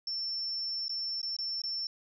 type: tone with dropouts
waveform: sine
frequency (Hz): 5390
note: E8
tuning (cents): +38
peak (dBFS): -32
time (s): 0.07-1.87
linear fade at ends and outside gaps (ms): 2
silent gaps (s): 0.882-0.894 / 1.216-1.229 / 1.366-1.387 / 1.618-1.637
effects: none